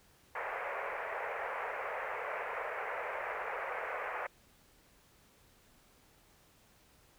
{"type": "band-pass noise", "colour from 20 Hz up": "pink", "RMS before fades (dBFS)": -39, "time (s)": [0.35, 4.27], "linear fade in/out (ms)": 5, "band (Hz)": [460, 2300], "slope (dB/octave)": 48, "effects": ["pink hiss -65 dBFS RMS until 7.18 s"]}